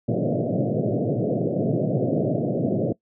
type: band-pass noise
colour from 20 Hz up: pink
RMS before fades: -23 dBFS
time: 0.08-2.93 s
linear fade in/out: 10 ms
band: 110 to 670 Hz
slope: 96 dB/octave
effects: noise-tail reverb RT60 0.1 s tail -21 dB re dry